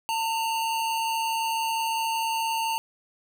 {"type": "tone pair together", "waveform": "square", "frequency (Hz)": [902.8, 2853], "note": ["A5", "F7"], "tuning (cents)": [44, 36], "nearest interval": "octave + minor sixth", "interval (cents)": 1992, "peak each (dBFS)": [-26, -35], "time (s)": [0.09, 2.78], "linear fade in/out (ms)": 0, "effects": []}